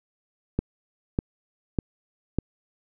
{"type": "click train", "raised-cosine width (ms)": 3, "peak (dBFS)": -10, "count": 4, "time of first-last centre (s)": [0.59, 2.386], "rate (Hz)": 1.67, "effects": []}